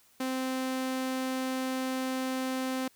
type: tone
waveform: sawtooth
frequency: 260 Hz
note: C4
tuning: 11 cents flat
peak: -26 dBFS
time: 0.2-2.88 s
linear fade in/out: 5 ms
effects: white hiss -63 dBFS RMS until 2.95 s